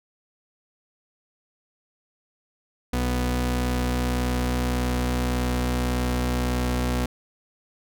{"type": "tone pair together", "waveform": "sawtooth", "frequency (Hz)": [61.73, 123.47], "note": ["B1", "B2"], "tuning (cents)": [0, 0], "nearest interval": "octave", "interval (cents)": 1200, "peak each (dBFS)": -20, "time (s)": [2.93, 7.06], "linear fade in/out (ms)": 5, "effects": []}